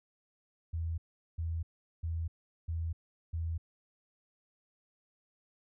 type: tone bursts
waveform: sine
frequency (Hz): 82.41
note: E2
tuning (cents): 0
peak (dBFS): -32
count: 5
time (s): 0.73-3.58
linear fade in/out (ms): 10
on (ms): 250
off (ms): 400
effects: none